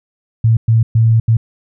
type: tone bursts at uneven times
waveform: sine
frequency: 113.2 Hz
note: A2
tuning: 50 cents sharp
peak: -7 dBFS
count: 4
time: 0.44-0.57 / 0.68-0.83 / 0.95-1.2 / 1.28-1.37 s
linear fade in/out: 5 ms
effects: none